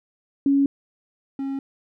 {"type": "tone pair in turn", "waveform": ["sine", "triangle"], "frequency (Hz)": [278.2, 272.5], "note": ["C#4", "C#4"], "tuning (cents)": [6, -29], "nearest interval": "unison", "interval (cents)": 35, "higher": "first", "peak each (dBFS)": [-15, -23], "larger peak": "first", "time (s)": [[0.46, 0.66], [1.39, 1.59]], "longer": "neither", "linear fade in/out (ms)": 2, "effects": []}